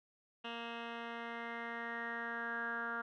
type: tone with low-pass filter sweep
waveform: 10% pulse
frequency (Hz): 233.1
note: A#3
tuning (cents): 0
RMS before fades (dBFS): -42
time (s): 0.44-3.02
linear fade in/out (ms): 10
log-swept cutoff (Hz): 2700 to 1500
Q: 9.1
effects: none